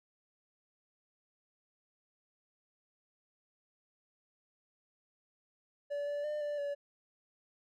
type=tone with pitch steps; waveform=triangle; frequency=576 / 580 / 600 / 587 / 572 Hz; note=D5 / D5 / D5 / D5 / D5; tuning=-34 / -22 / +37 / -1 / -46 cents; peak=-32 dBFS; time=5.9-6.75 s; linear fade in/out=20 ms; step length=170 ms; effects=none